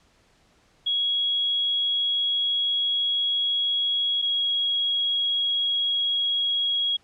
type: tone pair in turn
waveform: sine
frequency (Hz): 3322 / 3308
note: G#7 / G#7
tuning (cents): 0 / -8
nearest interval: unison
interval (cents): 8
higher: first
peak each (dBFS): -21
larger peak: neither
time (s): 0.86-4.22 / 4.22-6.97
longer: first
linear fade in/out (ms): 10
effects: pink hiss -61 dBFS RMS until 7.03 s + low-pass 7000 Hz 12 dB/octave